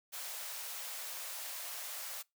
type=high-pass noise; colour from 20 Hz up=white; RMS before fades=-43 dBFS; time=0.12-2.23 s; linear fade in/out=20 ms; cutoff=500 Hz; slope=48 dB/octave; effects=noise-tail reverb RT60 0.2 s tail -24 dB re dry